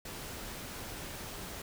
pink noise, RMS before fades -43 dBFS, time 0.05-1.62 s, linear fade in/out 5 ms, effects none

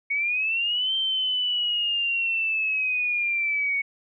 sine linear two-way sweep, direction up then down, 2217 to 3136 to 2217 Hz, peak -22 dBFS, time 0.1-3.82 s, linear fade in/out 10 ms, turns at 0.95 s, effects none

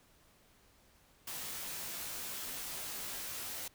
white noise with comb filter, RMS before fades -42 dBFS, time 1.27-3.68 s, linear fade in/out 5 ms, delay 17 ms, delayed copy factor -0.8, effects pink hiss -66 dBFS RMS until 3.74 s

